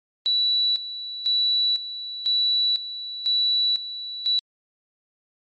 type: tone with tremolo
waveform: sine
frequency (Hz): 3941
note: B7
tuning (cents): -4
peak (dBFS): -18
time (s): 0.26-4.39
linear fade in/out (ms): 0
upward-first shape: square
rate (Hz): 1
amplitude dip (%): 75
effects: MP3 32 kbps